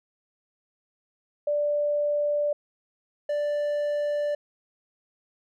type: tone pair in turn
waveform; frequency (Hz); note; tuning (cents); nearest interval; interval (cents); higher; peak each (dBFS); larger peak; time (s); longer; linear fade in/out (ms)
sine / triangle; 587.3 / 587.3; D5 / D5; 0 / 0; unison; 0; neither; -22; neither; 1.47-2.53 / 3.29-4.35; neither; 5
effects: none